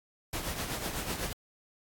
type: noise with tremolo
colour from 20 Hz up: pink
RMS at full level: -33 dBFS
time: 0.33-1.33 s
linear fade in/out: 2 ms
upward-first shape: triangle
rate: 8 Hz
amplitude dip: 60%
effects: AAC 64 kbps